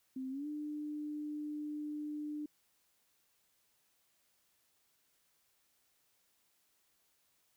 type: tone with pitch glide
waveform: sine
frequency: 261.6 to 298.8 Hz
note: C4 to D4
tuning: 0 to +30 cents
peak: -38 dBFS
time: 0.16-2.46 s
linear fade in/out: 5 ms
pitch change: +230 cents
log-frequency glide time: 0.3-0.47 s
effects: white hiss -75 dBFS RMS until 7.56 s